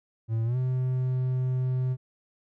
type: tone with pitch glide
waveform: triangle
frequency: 112.9 to 128.2 Hz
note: A2 to C3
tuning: +45 to -35 cents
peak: -22 dBFS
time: 0.28-1.97 s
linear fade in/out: 50 ms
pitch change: +220 cents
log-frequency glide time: 0.44-0.57 s
effects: none

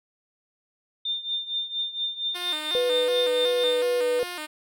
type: tone with tremolo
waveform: sine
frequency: 3606 Hz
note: A7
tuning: 42 cents sharp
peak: -23 dBFS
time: 1.05-3.81 s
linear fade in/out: 5 ms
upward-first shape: triangle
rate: 4.3 Hz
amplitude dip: 85%
type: tone with vibrato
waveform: 5% pulse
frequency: 329.6 Hz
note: E4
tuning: in tune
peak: -21 dBFS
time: 2.34-4.47 s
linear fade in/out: 20 ms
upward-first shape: square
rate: 2.7 Hz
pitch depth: 130 cents each way
type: tone with pitch glide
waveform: sine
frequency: 495.3 to 491.3 Hz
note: B4 to B4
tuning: +5 to -9 cents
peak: -21 dBFS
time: 2.75-4.23 s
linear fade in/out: 0 ms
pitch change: -14 cents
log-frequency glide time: 3.22-3.96 s
effects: none

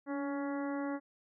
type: harmonic tone with a mistuned harmonic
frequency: 279.9 Hz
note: C#4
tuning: 17 cents sharp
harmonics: 1 / 2 / 3 / 4 / 5 / 6 / 7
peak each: -35 / -41 / -45 / -47 / -49 / -51 / -52 dBFS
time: 0.06-1 s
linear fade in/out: 50 ms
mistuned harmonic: 1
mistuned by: +29 cents
effects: none

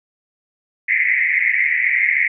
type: band-pass noise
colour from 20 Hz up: white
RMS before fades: -17 dBFS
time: 0.88-2.28 s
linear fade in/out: 10 ms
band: 1900 to 2200 Hz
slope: 96 dB/octave
effects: none

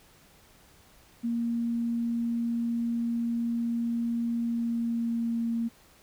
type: tone with pitch glide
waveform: sine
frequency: 233.9 to 231.1 Hz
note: A#3 to A#3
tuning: +6 to -15 cents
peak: -26 dBFS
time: 1.23-5.69 s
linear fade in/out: 20 ms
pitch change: -21 cents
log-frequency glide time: 4.36-5.56 s
effects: pink hiss -58 dBFS RMS until 6.02 s

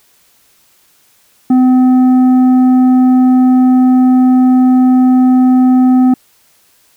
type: tone with tanh clipping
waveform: triangle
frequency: 254.8 Hz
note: C4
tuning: 46 cents flat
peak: -6 dBFS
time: 1.5-6.14 s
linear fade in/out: 5 ms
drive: 11 dB
effects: white hiss -51 dBFS RMS until 6.96 s

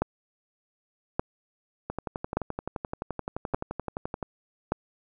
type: two click trains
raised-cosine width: 1 ms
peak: -17 / -10 dBFS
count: 28 / 5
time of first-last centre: 1.9-4.228 / 0.02-4.72 s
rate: 11.6 / 0.851 Hz
effects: none

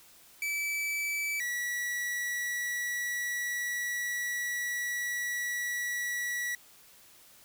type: tone pair in turn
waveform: 45% pulse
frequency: 2307 / 1939.9 Hz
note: D7 / B6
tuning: -31 / -32 cents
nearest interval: minor third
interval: 301 cents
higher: first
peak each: -30 / -31 dBFS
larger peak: first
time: 0.42-1.4 / 1.4-6.55 s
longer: second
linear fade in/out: 2 ms
effects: white hiss -57 dBFS RMS until 7.44 s

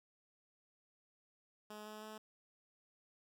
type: tone with pitch steps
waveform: 10% pulse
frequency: 211.7 / 213.8 / 215.9 Hz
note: G#3 / A3 / A3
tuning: +33 / -49 / -33 cents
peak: -40 dBFS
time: 1.7-2.18 s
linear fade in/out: 5 ms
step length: 160 ms
effects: none

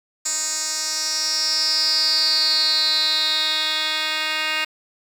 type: tone with band-pass filter sweep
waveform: 10% pulse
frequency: 311.1 Hz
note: D#4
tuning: in tune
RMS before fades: -21 dBFS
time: 0.25-4.65 s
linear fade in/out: 10 ms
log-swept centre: 6900 to 2900 Hz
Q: 7.8
effects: 7-bit

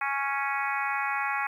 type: harmonic tone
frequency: 277.2 Hz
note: C#4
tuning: in tune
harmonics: 3 / 4 / 5 / 6 / 7 / 8 / 9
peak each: -32 / -33 / -34 / -35 / -35 / -36 / -37 dBFS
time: 0.01-1.47 s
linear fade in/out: 5 ms
effects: 10-bit

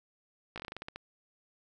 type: slowing click train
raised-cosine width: 0.3 ms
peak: -24 dBFS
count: 11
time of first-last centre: 0.56-0.96 s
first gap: 17 ms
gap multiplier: 1.18
effects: none

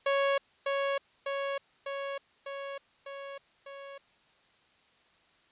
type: tone with echo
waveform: sawtooth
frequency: 554.4 Hz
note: C#5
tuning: in tune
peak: -21 dBFS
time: 0.06-0.38 s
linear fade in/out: 5 ms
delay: 600 ms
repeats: 6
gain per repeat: -3 dB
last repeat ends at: 3.98 s
effects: white hiss -65 dBFS RMS until 5.51 s + resampled to 8000 Hz

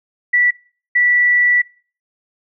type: tone pair in turn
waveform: sine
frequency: 1958 / 1958 Hz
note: B6 / B6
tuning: -15 / -15 cents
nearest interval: unison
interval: 0 cents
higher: neither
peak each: -10 dBFS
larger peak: neither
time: 0.33-0.51 / 0.95-1.62 s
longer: second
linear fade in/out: 10 ms
effects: noise-tail reverb RT60 0.4 s tail -21 dB re dry

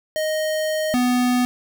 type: tone pair in turn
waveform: square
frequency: 622.3 / 248 Hz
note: D#5 / B3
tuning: 0 / +7 cents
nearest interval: octave + major third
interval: 1593 cents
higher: first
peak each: -21 / -17 dBFS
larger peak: second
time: 0.16-0.94 / 0.94-1.45 s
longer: first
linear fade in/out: 0 ms
effects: none

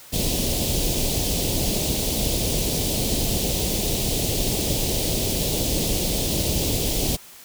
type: band-stop noise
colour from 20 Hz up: pink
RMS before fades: -23 dBFS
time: 0.12-7.17 s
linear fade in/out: 20 ms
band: 650 to 3000 Hz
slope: 24 dB/octave
effects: white hiss -45 dBFS RMS until 7.44 s

